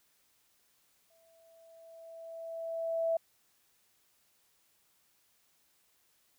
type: tone with exponential growth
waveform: sine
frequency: 659.3 Hz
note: E5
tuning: in tune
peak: -26 dBFS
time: 1.1-3.17 s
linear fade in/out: 5 ms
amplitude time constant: 450 ms
effects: white hiss -71 dBFS RMS until 6.38 s